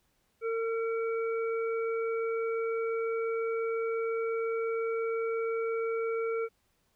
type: harmonic tone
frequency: 454.3 Hz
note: A#4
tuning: 45 cents flat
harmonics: 1 / 3 / 5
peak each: -29 / -39 / -43 dBFS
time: 0.41-6.49 s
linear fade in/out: 50 ms
effects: pink hiss -73 dBFS RMS until 6.95 s